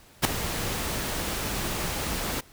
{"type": "noise with ADSR envelope", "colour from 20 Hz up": "pink", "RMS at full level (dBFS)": -17, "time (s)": [0.22, 2.41], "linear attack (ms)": 30, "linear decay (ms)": 3, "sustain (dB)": -13, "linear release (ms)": 10, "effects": ["pink hiss -54 dBFS RMS until 2.52 s"]}